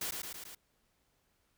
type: noise with echo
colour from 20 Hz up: white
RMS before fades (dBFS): -37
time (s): 0.01-0.11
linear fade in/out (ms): 5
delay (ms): 110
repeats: 4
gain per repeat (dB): -3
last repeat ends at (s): 0.55
effects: pink hiss -75 dBFS RMS until 1.57 s